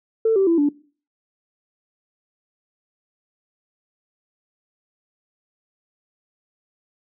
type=tone with pitch steps; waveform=sine; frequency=447.1 / 387 / 334.9 / 289.9 Hz; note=A4 / G4 / E4 / D4; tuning=+28 / -22 / +27 / -22 cents; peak=-13 dBFS; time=0.25-0.69 s; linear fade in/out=5 ms; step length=110 ms; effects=noise-tail reverb RT60 0.4 s tail -21 dB re dry + tanh soft clip ceiling -9 dBFS